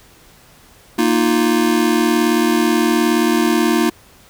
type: chord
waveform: square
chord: Bb suspended fourth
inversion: none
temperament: just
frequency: 233.1 / 310.8 / 349.6 Hz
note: Bb3 / Eb4 / F4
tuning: 0 / -2 / +2 cents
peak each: -18 dBFS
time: 0.98-3.9 s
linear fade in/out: 10 ms
effects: pink hiss -47 dBFS RMS until 4.29 s